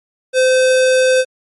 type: tone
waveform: square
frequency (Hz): 515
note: C5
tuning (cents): -28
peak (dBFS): -10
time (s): 0.33-1.25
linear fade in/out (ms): 50
effects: MP3 48 kbps